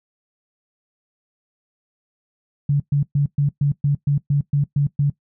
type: tone bursts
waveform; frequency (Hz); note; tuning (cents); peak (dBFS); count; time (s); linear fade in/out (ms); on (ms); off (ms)
sine; 143; D3; -46; -14; 11; 2.69-5.1; 5; 110; 120
effects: noise-tail reverb RT60 0.1 s tail -19 dB re dry